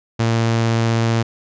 sawtooth tone, 114.5 Hz, A#2, 31 cents flat, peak -11 dBFS, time 0.19-1.23 s, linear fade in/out 10 ms, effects resampled to 16000 Hz

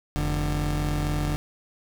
30% pulse tone pair together, 44.03 / 148.6 Hz, F1 / D3, +15 / +21 cents, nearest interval octave + major sixth, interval 2106 cents, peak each -24 dBFS, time 0.16-1.36 s, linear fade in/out 0 ms, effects none

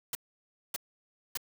white noise bursts, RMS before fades -34 dBFS, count 3, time 0.13-1.373 s, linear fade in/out 2 ms, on 21 ms, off 590 ms, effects none

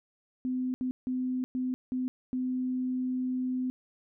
sine tone bursts at uneven times, 254.7 Hz, C4, 46 cents flat, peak -28 dBFS, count 6, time 0.45-0.74 / 0.81-0.91 / 1.07-1.44 / 1.55-1.74 / 1.92-2.08 / 2.33-3.7 s, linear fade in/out 0 ms, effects none

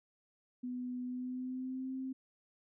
sine tone with pitch glide, 249 to 262.4 Hz, B3 to C4, +14 to +5 cents, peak -37 dBFS, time 0.63-2.13 s, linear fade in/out 10 ms, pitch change +91 cents, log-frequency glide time 1.04-1.94 s, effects none

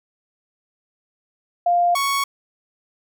sine / sawtooth tone pair in turn, 700 / 1111.2 Hz, F5 / C#6, +4 / +4 cents, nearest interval minor sixth, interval 800 cents, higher second, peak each -14 / -15 dBFS, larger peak first, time 1.66-1.95 / 1.95-2.24 s, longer neither, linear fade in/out 5 ms, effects none

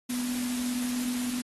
sine tone in noise, 246.9 Hz, B3, in tune, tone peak -29 dBFS, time 0.09-1.42 s, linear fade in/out 10 ms, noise white, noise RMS -37 dBFS, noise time 0.09-1.42 s, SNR +5 dB, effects AAC 32 kbps

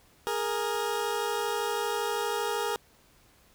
20% pulse tone pair together, 413.6 / 466.2 Hz, G#4 / A#4, -7 / 0 cents, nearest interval major second, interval 207 cents, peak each -26 dBFS, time 0.27-2.76 s, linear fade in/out 0 ms, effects pink hiss -61 dBFS RMS until 3.54 s

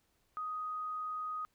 sine tone, 1249 Hz, D#6, 6 cents sharp, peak -36 dBFS, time 0.37-1.45 s, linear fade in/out 0 ms, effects pink hiss -75 dBFS RMS until 1.54 s

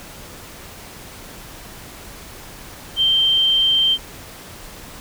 sine tone, 3138 Hz, G7, 1 cent sharp, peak -13 dBFS, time 2.96-3.98 s, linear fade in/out 50 ms, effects pink hiss -38 dBFS RMS until 5 s

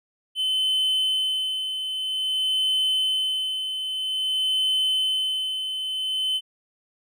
triangle tone with tremolo, 3051 Hz, G7, 48 cents flat, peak -18 dBFS, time 0.35-6.41 s, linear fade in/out 50 ms, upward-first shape sine, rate 0.51 Hz, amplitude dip 55%, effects none

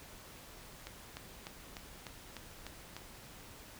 click train, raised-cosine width 0.2 ms, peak -26 dBFS, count 8, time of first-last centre 0.87-2.966 s, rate 3.34 Hz, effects pink hiss -53 dBFS RMS until 3.79 s

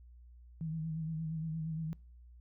sine tone with vibrato, 160 Hz, D#3, 49 cents sharp, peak -35 dBFS, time 0.61-1.93 s, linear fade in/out 0 ms, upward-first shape sine, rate 8.6 Hz, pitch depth 43 cents each way, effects noise-tail reverb RT60 0.5 s tail -25 dB re dry + added 60 Hz sine -53 dBFS peak until 2.4 s

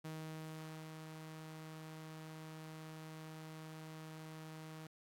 sawtooth tone with ADSR envelope, 157.8 Hz, D#3, 25 cents sharp, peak -40 dBFS, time 0.04-4.87 s, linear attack 12 ms, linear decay 850 ms, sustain -5 dB, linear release 4 ms, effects AAC 48 kbps

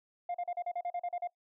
sine tone bursts, 704 Hz, F5, 14 cents sharp, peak -30 dBFS, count 11, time 0.29-1.274 s, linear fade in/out 5 ms, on 54 ms, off 39 ms, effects noise-tail reverb RT60 0.1 s tail -21 dB re dry + tanh soft clip ceiling -31 dBFS

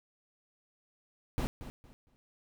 brown noise with echo, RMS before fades -32 dBFS, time 1.38-1.47 s, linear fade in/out 0 ms, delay 230 ms, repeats 3, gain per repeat -12 dB, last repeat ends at 2.16 s, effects none

